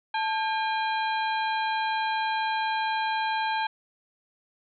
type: harmonic tone with a mistuned harmonic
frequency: 805 Hz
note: G5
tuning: 46 cents sharp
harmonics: 1 / 2 / 3 / 4 / 5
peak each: -26 / -32 / -36 / -38 / -40 dBFS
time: 0.14-3.67 s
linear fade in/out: 5 ms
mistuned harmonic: 1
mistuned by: +150 cents
effects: none